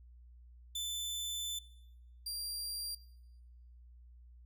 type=tone pair in turn; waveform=sawtooth; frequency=3520 / 4749 Hz; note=A7 / D8; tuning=0 / +18 cents; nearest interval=perfect fourth; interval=518 cents; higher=second; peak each=-33 / -35 dBFS; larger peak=first; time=0.75-1.59 / 2.26-2.95 s; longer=first; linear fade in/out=5 ms; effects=noise-tail reverb RT60 1.0 s tail -22 dB re dry + added 60 Hz sine -54 dBFS peak until 4.45 s